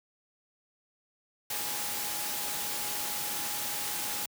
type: tone in noise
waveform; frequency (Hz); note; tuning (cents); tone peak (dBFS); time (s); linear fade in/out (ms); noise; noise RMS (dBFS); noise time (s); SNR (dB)
sine; 830.6; G#5; 0; -44; 1.5-4.26; 5; white; -34; 1.5-4.26; -13
effects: high-pass 100 Hz 12 dB/octave